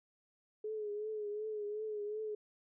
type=tone with vibrato; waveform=sine; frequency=423.5 Hz; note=G#4; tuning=34 cents sharp; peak=-37 dBFS; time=0.64-2.35 s; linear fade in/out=5 ms; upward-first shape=triangle; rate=2.7 Hz; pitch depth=59 cents each way; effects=none